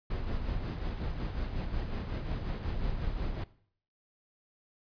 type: noise with tremolo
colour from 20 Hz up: brown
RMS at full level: -32 dBFS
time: 0.1-3.44 s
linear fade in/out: 5 ms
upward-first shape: sine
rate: 5.5 Hz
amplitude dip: 45%
effects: noise-tail reverb RT60 0.6 s tail -19 dB re dry + resampled to 11025 Hz